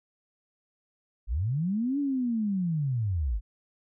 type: linear two-way sweep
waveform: sine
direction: up then down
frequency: 43.48 to 290 to 43.48 Hz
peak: -25 dBFS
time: 1.27-3.41 s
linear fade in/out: 50 ms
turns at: 1.99 s
effects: none